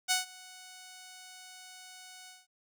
5% pulse tone with ADSR envelope, 740 Hz, F#5, in tune, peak -13 dBFS, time 0.08-2.47 s, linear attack 31 ms, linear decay 140 ms, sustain -24 dB, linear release 190 ms, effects none

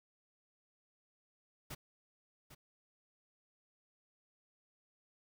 pink noise with echo, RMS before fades -45 dBFS, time 1.7-1.75 s, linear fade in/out 10 ms, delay 800 ms, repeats 1, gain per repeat -11 dB, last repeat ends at 2.55 s, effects none

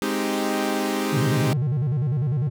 sawtooth chord, Ab major seventh, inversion none, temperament equal, 207.7 / 261.6 / 311.1 / 392 Hz, Ab3 / C4 / Eb4 / G4, 0 / 0 / 0 / 0 cents, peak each -24 dBFS, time 0.02-1.53 s, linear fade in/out 0 ms
triangle tone with vibrato, 135.4 Hz, C#3, 40 cents flat, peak -18 dBFS, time 1.12-2.5 s, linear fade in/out 20 ms, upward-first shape square, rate 10 Hz, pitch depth 200 cents each way
effects none

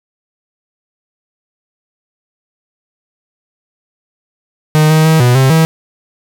45% pulse tone with pitch steps, 154.2 / 157.1 / 159.4 / 123.1 / 132.6 / 161.1 Hz, D#3 / D#3 / D#3 / B2 / C3 / E3, -15 / +17 / +42 / -5 / +23 / -39 cents, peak -6 dBFS, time 4.75-5.65 s, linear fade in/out 0 ms, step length 150 ms, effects none

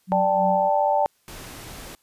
sine tone with tremolo, 185 Hz, F#3, in tune, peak -24 dBFS, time 0.07-0.7 s, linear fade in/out 50 ms, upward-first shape sine, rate 3.1 Hz, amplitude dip 75%
sine chord, D suspended fourth, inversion none, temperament equal, 587.3 / 784 / 880 Hz, D5 / G5 / A5, 0 / 0 / 0 cents, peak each -22 dBFS, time 0.12-1.06 s, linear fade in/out 0 ms
pink noise, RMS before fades -39 dBFS, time 1.28-1.95 s, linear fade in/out 0 ms
effects white hiss -65 dBFS RMS until 2.02 s + resampled to 32000 Hz

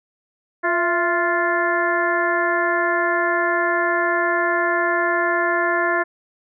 harmonic tone with a mistuned harmonic, 349.2 Hz, F4, in tune, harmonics 1 / 2 / 3 / 4 / 5 / 6, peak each -24 / -23 / -24 / -25 / -22 / -33 dBFS, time 0.63-6.04 s, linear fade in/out 20 ms, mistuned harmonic 2, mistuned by -65 cents, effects none

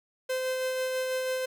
45% pulse tone with tremolo, 516 Hz, C5, 24 cents flat, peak -27 dBFS, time 0.29-1.46 s, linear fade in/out 10 ms, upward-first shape sine, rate 6.1 Hz, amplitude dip 25%, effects none

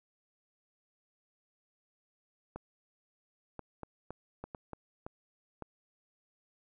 clicks, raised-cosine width 1 ms, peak -27 dBFS, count 9, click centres 2.56 / 3.593 / 3.833 / 4.106 / 4.44 / 4.548 / 4.733 / 5.065 / 5.623 s, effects none

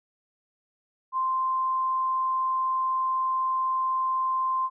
sine tone, 1044 Hz, C6, 4 cents flat, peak -23 dBFS, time 1.12-4.7 s, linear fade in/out 50 ms, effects none

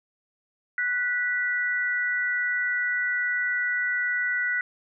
sine tone pair together, 1480 / 1961.2 Hz, F#6 / B6, 0 / -13 cents, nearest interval perfect fourth, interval 487 cents, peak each -26 dBFS, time 0.78-4.61 s, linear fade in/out 2 ms, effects none

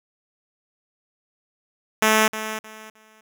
5% pulse tone with echo, 217.6 Hz, A3, 19 cents flat, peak -4 dBFS, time 2.02-2.28 s, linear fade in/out 5 ms, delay 310 ms, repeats 3, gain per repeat -12 dB, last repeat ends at 3.21 s, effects none

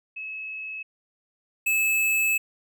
sine / square tone pair in turn, 2583 / 2604 Hz, E7 / E7, -36 / -22 cents, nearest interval unison, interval 14 cents, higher second, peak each -32 / -21 dBFS, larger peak second, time 0.16-0.83 / 1.66-2.38 s, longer second, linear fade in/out 10 ms, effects none

